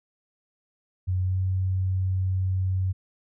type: tone with pitch glide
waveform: sine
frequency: 92.1 to 93.71 Hz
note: F#2 to F#2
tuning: -7 to +23 cents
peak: -22 dBFS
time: 1.07-2.93 s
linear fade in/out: 20 ms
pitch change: +30 cents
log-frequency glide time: 1.22-1.38 s
effects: none